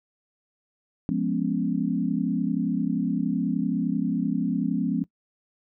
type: chord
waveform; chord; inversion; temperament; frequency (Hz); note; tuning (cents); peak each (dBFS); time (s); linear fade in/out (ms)
sine; C# dominant seventh; first; equal; 174.61 / 207.7 / 246.9 / 277.2; E#3 / G#3 / B3 / C#4; 0 / 0 / 0 / 0; -28; 1.09-5.04; 0
effects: noise-tail reverb RT60 0.1 s tail -21 dB re dry